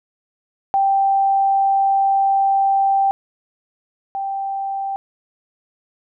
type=tone pair in turn; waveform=sine; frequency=784 / 784 Hz; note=G5 / G5; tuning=0 / 0 cents; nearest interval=unison; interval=0 cents; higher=neither; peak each=-13 / -21 dBFS; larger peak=first; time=0.74-3.11 / 4.15-4.96 s; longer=first; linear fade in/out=0 ms; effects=none